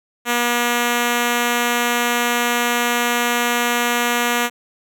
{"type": "tone", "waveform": "5% pulse", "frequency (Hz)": 240, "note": "B3", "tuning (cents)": -49, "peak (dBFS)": -5, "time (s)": [0.25, 4.5], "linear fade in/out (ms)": 50, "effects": []}